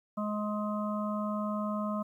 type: harmonic tone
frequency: 210 Hz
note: G#3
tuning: 19 cents sharp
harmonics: 1 / 3 / 5 / 6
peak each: -32 / -37 / -39 / -40 dBFS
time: 0.17-2.03 s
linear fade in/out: 10 ms
effects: 11-bit